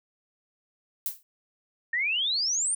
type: noise with exponential decay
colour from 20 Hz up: violet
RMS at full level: -26 dBFS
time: 1.06-1.23 s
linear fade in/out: 0 ms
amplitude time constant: 35 ms
type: exponential sweep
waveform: sine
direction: up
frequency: 1808 to 9397 Hz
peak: -24 dBFS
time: 1.93-2.75 s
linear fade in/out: 5 ms
effects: none